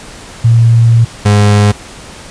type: tone pair in turn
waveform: sine / 35% pulse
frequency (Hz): 115.7 / 103.26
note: A#2 / G#2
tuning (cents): -13 / -9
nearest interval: major second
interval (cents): 196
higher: first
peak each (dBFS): -3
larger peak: neither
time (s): 0.44-1.05 / 1.25-1.72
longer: first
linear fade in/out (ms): 10
effects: pink hiss -31 dBFS RMS until 2.3 s + resampled to 22050 Hz